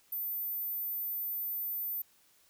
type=tone; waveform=sine; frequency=14090 Hz; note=A9; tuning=1 cent sharp; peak=-33 dBFS; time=0.12-2.02 s; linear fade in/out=5 ms; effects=white hiss -66 dBFS RMS until 2.49 s